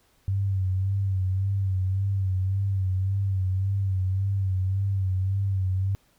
sine tone with vibrato, 96 Hz, G2, 36 cents flat, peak -22 dBFS, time 0.28-5.95 s, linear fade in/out 0 ms, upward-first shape sine, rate 1.8 Hz, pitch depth 51 cents each way, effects pink hiss -64 dBFS RMS until 6.18 s

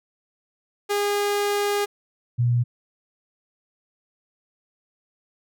sawtooth / sine tone pair in turn, 408.6 / 120.64 Hz, G#4 / B2, -28 / -40 cents, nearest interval octave + major sixth, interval 2112 cents, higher first, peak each -17 dBFS, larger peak neither, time 0.89-1.86 / 2.38-2.64 s, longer first, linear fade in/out 20 ms, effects none

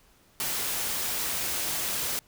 white noise, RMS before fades -30 dBFS, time 0.4-2.19 s, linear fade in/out 0 ms, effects pink hiss -61 dBFS RMS until 2.27 s

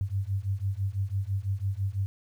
sine beating tone pair, 95 / 101 Hz, F#2 / G#2, +46 / -48 cents, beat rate 6 Hz, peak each -30 dBFS, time 0.01-2.06 s, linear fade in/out 0 ms, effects 10-bit

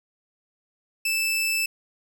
sawtooth tone, 2637 Hz, E7, in tune, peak -19 dBFS, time 1.05-1.66 s, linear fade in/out 5 ms, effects none

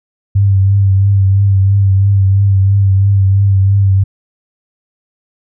sine tone with vibrato, 98 Hz, G2, in tune, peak -6 dBFS, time 0.35-4.04 s, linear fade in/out 10 ms, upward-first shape triangle, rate 3 Hz, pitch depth 42 cents each way, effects none

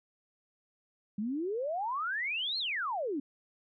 sine exponential two-way sweep, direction up then down, 197.7 to 4338 to 262.4 Hz, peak -31 dBFS, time 1.18-3.2 s, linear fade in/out 5 ms, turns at 2.58 s, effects none

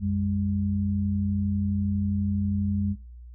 sine tone pair together, 90.16 / 202.4 Hz, F#2 / G#3, -44 / -44 cents, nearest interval octave + major second, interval 1400 cents, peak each -26 dBFS, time 0-2.96 s, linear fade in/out 50 ms, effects noise-tail reverb RT60 0.4 s tail -21 dB re dry + added 60 Hz sine -41 dBFS peak until 3.34 s

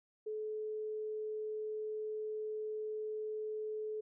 sine tone, 430.2 Hz, A4, 39 cents flat, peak -37 dBFS, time 0.26-4.01 s, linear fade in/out 10 ms, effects none

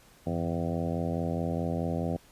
harmonic tone with a mistuned harmonic, 84.7 Hz, E2, 48 cents sharp, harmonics 1 / 2 / 3 / 4 / 5 / 6 / 7 / 8 / 9, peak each -35 / -32 / -35 / -39 / -41 / -38 / -39 / -40 / -43 dBFS, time 0.26-2.17 s, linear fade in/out 10 ms, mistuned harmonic 1, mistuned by +150 cents, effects pink hiss -58 dBFS RMS until 2.31 s + resampled to 32000 Hz

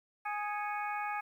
harmonic tone with a mistuned harmonic, 415.3 Hz, G#4, in tune, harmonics 2 / 3 / 4 / 5 / 6, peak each -36 / -40 / -42 / -44 / -46 dBFS, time 0.25-1.21 s, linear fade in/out 10 ms, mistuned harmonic 5, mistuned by +100 cents, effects 11-bit

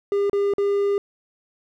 triangle tone with dropouts, 402.4 Hz, G4, 45 cents sharp, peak -16 dBFS, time 0.12-0.98 s, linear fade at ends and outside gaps 1 ms, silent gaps 0.297-0.331 / 0.537-0.582 s, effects none

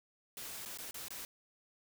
white noise with dropouts, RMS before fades -45 dBFS, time 0.37-1.25 s, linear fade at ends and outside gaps 1 ms, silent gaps 0.652-0.659 / 0.774-0.786 / 0.91-0.943 / 1.083-1.105 s, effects none

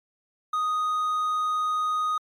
triangle tone, 1244.5 Hz, D#6, in tune, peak -21 dBFS, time 0.53-2.18 s, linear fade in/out 5 ms, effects MP3 96 kbps

